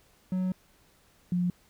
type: tone pair in turn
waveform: triangle / sine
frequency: 185 / 177.67 Hz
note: F#3 / F3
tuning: 0 / +30 cents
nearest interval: minor second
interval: 70 cents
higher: first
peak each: -24 dBFS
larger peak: neither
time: 0.32-0.52 / 1.32-1.5 s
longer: first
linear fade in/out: 2 ms
effects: pink hiss -63 dBFS RMS until 1.69 s